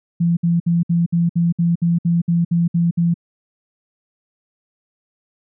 sine tone bursts, 170.2 Hz, F3, 44 cents flat, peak -13 dBFS, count 13, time 0.2-3.142 s, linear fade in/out 10 ms, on 170 ms, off 61 ms, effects none

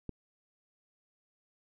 click, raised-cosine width 3 ms, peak -25 dBFS, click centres 0.093 s, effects none

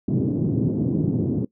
pink band-pass noise, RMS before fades -22 dBFS, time 0.08-1.45 s, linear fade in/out 5 ms, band 120 to 340 Hz, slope 24 dB/octave, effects noise-tail reverb RT60 0.1 s tail -19 dB re dry

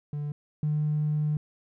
triangle tone pair in turn, 146.83 / 150.87 Hz, D3 / D3, 0 / +47 cents, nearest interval unison, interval 47 cents, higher second, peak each -27 / -20 dBFS, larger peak second, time 0.13-0.32 / 0.63-1.37 s, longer second, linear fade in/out 2 ms, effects tanh soft clip ceiling -21 dBFS

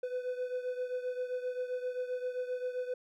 triangle beating tone pair, 499.5 / 507.1 Hz, B4 / B4, +20 / +46 cents, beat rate 7.6 Hz, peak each -33 / -38 dBFS, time 0.03-2.94 s, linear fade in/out 5 ms, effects none

